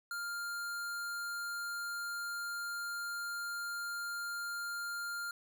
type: tone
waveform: square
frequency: 1400 Hz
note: F6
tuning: 4 cents sharp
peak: -38 dBFS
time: 0.11-5.31 s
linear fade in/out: 2 ms
effects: none